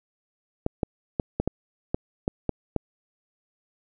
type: clicks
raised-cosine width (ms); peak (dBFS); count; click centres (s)
2; -10; 9; 0.664 / 0.832 / 1.198 / 1.4 / 1.476 / 1.945 / 2.279 / 2.493 / 2.763
effects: none